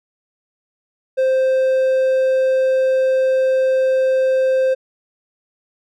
triangle tone, 523.3 Hz, C5, in tune, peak -11 dBFS, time 1.17-4.75 s, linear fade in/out 20 ms, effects none

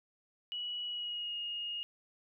sine tone with pitch glide, 2930 to 2858 Hz, F#7 to F7, -18 to +39 cents, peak -36 dBFS, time 0.52-1.83 s, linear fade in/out 0 ms, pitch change -43 cents, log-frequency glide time 0.85-1.37 s, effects none

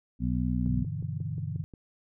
harmonic tone, 61.5 Hz, B1, 7 cents flat, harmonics 1 / 2 / 3 / 4, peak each -31 / -31 / -31 / -31 dBFS, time 0.19-0.86 s, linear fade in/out 50 ms
sine chord, E minor seventh, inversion first, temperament equal, 98 / 123.47 / 146.83 / 164.81 Hz, G2 / B2 / D3 / E3, 0 / 0 / 0 / 0 cents, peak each -36 / -37 / -35 / -38 dBFS, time 0.66-1.64 s, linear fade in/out 0 ms
click train, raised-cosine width 3 ms, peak -33 dBFS, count 7, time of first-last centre 0.67-1.738 s, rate 5.62 Hz
effects none

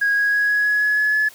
sine tone with pitch steps, 1645 / 1654.5 / 1664.1 / 1673.8 / 1683.5 / 1693.2 / 1703 / 1712.9 Hz, G#6 / G#6 / G#6 / G#6 / G#6 / G#6 / G#6 / A6, -17 / -7 / +3 / +13 / +23 / +33 / +43 / -47 cents, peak -14 dBFS, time 0.01-1.29 s, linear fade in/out 10 ms, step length 160 ms, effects tanh soft clip ceiling -12 dBFS + white hiss -45 dBFS RMS until 1.34 s

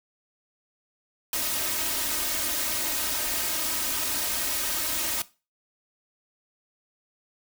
white noise with comb filter, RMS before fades -28 dBFS, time 1.33-5.22 s, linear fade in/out 2 ms, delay 3.2 ms, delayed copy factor +0.95, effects noise-tail reverb RT60 0.3 s tail -18 dB re dry

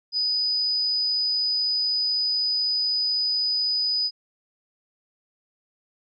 sine tone, 4978 Hz, D#8, in tune, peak -21 dBFS, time 0.12-4.11 s, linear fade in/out 50 ms, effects none

